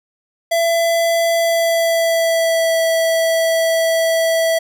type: tone with pitch glide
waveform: square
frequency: 670 to 655.8 Hz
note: E5 to E5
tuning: +28 to -9 cents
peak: -14 dBFS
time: 0.51-4.59 s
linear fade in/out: 10 ms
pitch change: -37 cents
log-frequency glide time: 1.35-2.81 s
effects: none